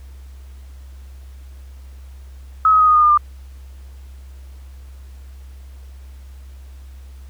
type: tone with pitch steps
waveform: sine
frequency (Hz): 1281 / 1266.3 / 1251.7 / 1237.4 / 1223.2 / 1209.1 / 1195.2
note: E6 / D#6 / D#6 / D#6 / D#6 / D#6 / D6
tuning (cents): -50 / +30 / +10 / -10 / -30 / -50 / +30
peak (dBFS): -9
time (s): 2.65-3.175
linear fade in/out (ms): 2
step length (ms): 75
effects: added 66 Hz sine -35 dBFS peak until 7.29 s + pink hiss -54 dBFS RMS until 7.29 s